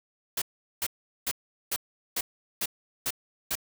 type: noise bursts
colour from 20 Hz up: white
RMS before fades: -29 dBFS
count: 8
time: 0.37-3.554 s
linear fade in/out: 5 ms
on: 48 ms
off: 400 ms
effects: none